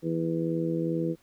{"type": "harmonic tone", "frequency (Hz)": 82.41, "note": "E2", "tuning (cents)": 0, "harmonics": [2, 3, 4, 5, 6], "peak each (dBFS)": [-30, -39, -29, -38, -33], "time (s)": [0.02, 1.16], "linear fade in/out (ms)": 50, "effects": ["pink hiss -64 dBFS RMS until 1.22 s"]}